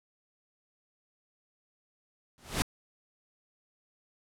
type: noise with exponential growth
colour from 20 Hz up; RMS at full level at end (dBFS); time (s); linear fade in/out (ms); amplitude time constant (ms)
pink; -24; 2.38-2.62; 0; 51
effects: low-pass 11000 Hz 12 dB/octave